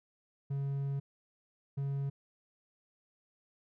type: tone bursts at uneven times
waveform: triangle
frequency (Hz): 138.8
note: C#3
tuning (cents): +3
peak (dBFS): -30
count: 2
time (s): 0.5-1 / 1.77-2.1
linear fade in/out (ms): 10
effects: none